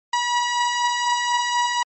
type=beating tone pair; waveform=sawtooth; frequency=964 / 968.1 Hz; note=B5 / B5; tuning=-42 / -35 cents; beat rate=4.1 Hz; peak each=-23 / -16 dBFS; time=0.13-1.83 s; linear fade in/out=5 ms; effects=MP3 32 kbps